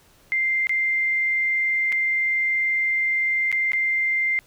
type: tone with dropouts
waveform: sine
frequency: 2093 Hz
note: C7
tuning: in tune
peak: -19 dBFS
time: 0.32-4.39 s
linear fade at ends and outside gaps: 0 ms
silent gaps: 0.67-0.694 / 1.921-1.925 / 3.516-3.526 / 3.719-3.733 s
effects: pink hiss -56 dBFS RMS until 4.46 s